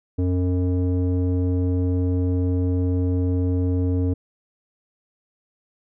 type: tone with low-pass filter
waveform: square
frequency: 90.6 Hz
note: F#2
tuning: 36 cents flat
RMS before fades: -21 dBFS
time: 0.18-4.14 s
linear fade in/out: 10 ms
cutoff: 370 Hz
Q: 3.1
effects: none